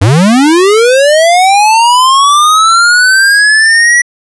square linear sweep, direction up, 88.2 to 1949 Hz, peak -4 dBFS, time 0.01-4.02 s, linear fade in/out 10 ms, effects resampled to 24000 Hz

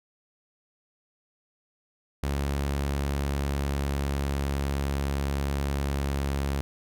sawtooth tone with pitch glide, 70.1 to 69.58 Hz, C#2 to C#2, +20 to +7 cents, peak -22 dBFS, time 2.23-6.61 s, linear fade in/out 0 ms, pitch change -13 cents, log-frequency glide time 2.39-6.4 s, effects none

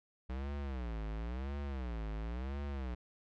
square tone with vibrato, 61.6 Hz, B1, 4 cents flat, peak -38 dBFS, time 0.29-2.95 s, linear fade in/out 10 ms, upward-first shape sine, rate 0.96 Hz, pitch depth 260 cents each way, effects low-pass 3000 Hz 12 dB/octave

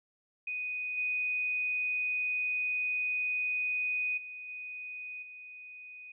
sine tone with level steps, 2489 Hz, D#7, in tune, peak -33 / -29 / -41 / -39 / -45 dBFS, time 0.47-6.12 s, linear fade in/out 5 ms, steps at 0.97 / 4.17 / 4.48 / 5.22 s, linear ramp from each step 10 ms, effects none

